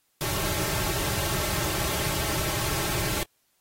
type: noise with comb filter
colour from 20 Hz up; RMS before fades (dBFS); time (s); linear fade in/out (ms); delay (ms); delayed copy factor
pink; -28; 0.21-3.23; 0; 4.1; -0.9
effects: white hiss -70 dBFS RMS until 3.6 s + AAC 48 kbps